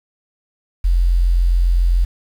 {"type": "tone", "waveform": "sine", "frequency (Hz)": 43.65, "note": "F1", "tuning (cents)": 0, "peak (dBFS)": -11, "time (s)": [0.84, 2.05], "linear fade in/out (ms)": 10, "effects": ["7-bit"]}